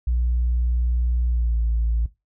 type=tone with pitch glide; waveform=sine; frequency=60 to 56.63 Hz; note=B1 to A#1; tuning=-49 to -49 cents; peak=-17 dBFS; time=0.07-2.06 s; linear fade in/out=5 ms; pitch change=-100 cents; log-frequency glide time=1.29-1.59 s; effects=noise-tail reverb RT60 0.2 s tail -17 dB re dry + tanh soft clip ceiling -15 dBFS